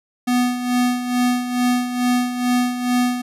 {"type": "tone with tremolo", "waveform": "square", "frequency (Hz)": 246.9, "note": "B3", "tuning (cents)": 0, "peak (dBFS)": -15, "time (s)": [0.27, 3.22], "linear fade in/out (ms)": 10, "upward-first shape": "sine", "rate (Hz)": 2.3, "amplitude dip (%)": 65, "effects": ["resampled to 32000 Hz"]}